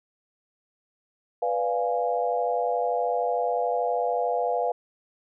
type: chord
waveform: sine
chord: B diminished seventh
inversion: none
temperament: equal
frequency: 493.9 / 587.3 / 698.5 / 830.6 Hz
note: B4 / D5 / F5 / Ab5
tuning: 0 / 0 / 0 / 0 cents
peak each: -27 / -32 / -26 / -31 dBFS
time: 1.42-4.72 s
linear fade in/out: 5 ms
effects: none